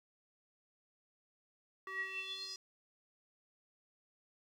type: tone with band-pass filter sweep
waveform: square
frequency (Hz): 382.3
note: G4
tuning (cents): -43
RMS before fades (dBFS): -43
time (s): 1.87-2.56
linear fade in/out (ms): 2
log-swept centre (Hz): 1500 to 5400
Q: 9.8
effects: 12-bit